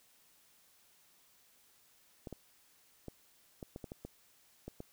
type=clicks; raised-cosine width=2 ms; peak=-30 dBFS; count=10; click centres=2.272 / 2.327 / 3.083 / 3.628 / 3.761 / 3.842 / 3.919 / 4.05 / 4.68 / 4.804 s; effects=white hiss -67 dBFS RMS until 4.92 s